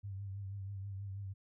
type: tone with vibrato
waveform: sine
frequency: 98.4 Hz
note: G2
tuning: 7 cents sharp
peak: -40 dBFS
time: 0.03-1.34 s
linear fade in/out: 20 ms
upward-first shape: triangle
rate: 6.2 Hz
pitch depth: 58 cents each way
effects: none